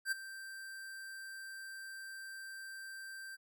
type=tone with ADSR envelope; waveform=square; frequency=1568 Hz; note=G6; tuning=in tune; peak=-31 dBFS; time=0.05-3.37 s; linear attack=67 ms; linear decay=15 ms; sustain=-15 dB; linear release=28 ms; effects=none